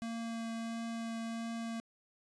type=tone with vibrato; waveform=square; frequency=228.7 Hz; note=A#3; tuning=33 cents flat; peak=-38 dBFS; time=0.02-1.8 s; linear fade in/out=0 ms; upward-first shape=triangle; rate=1.5 Hz; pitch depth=10 cents each way; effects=resampled to 22050 Hz